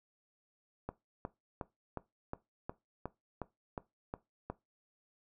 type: click train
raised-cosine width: 1 ms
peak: -24 dBFS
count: 11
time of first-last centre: 0.89-4.5 s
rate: 2.77 Hz
effects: noise-tail reverb RT60 0.2 s tail -18 dB re dry